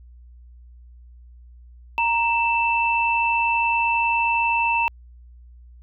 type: tone pair together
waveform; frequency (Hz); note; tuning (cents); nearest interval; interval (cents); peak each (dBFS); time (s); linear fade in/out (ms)
sine; 932.3 / 2655; A#5 / E7; 0 / +12; octave + tritone; 1812; -20 / -21; 1.98-4.88; 0
effects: added 60 Hz sine -43 dBFS peak until 5.82 s